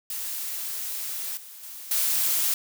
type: noise with level steps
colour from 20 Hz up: blue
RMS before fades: -32 / -44 / -40 / -24 dBFS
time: 0.1-2.54 s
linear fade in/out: 2 ms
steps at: 1.37 / 1.63 / 1.91 s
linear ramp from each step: 2 ms
effects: none